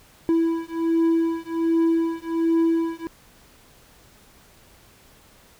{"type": "beating tone pair", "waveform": "triangle", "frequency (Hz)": [329.4, 330.7], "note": ["E4", "E4"], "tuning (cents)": [-1, 6], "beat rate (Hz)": 1.3, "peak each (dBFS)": [-20, -20], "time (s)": [0.29, 3.07], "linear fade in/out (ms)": 0, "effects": ["pink hiss -53 dBFS RMS until 5.59 s"]}